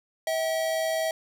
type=tone pair together; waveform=square; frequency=645 / 769 Hz; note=E5 / G5; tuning=-38 / -33 cents; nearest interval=minor third; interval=305 cents; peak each=-26 / -35 dBFS; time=0.27-1.11 s; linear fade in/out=2 ms; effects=none